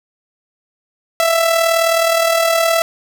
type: tone with amplitude modulation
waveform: sawtooth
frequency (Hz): 663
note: E5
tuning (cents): +10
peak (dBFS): -6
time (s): 1.2-2.82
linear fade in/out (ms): 0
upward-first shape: sine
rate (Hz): 39.2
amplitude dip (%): 50
effects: none